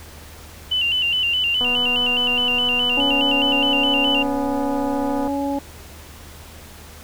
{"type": "tone with vibrato", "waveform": "sine", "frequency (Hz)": 2891, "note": "F#7", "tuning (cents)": -41, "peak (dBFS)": -17, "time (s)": [0.71, 4.23], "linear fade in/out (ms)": 10, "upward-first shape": "square", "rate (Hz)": 4.8, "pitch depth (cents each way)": 65}
{"type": "click train", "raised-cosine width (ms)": 1, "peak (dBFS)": -17, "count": 903, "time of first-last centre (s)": [1.61, 5.277], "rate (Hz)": 246}
{"type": "harmonic tone", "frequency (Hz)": 280, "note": "C#4", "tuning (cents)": 18, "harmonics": [1, 2, 3], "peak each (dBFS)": [-22, -27, -27], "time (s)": [2.97, 5.59], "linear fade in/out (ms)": 5}
{"effects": ["added 77 Hz sine -42 dBFS peak until 7.03 s", "pink hiss -42 dBFS RMS until 7.03 s"]}